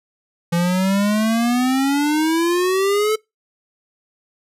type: exponential sweep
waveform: square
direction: up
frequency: 169 to 438.7 Hz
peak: -16 dBFS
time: 0.52-3.16 s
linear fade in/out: 10 ms
effects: noise-tail reverb RT60 0.2 s tail -24 dB re dry + resampled to 32000 Hz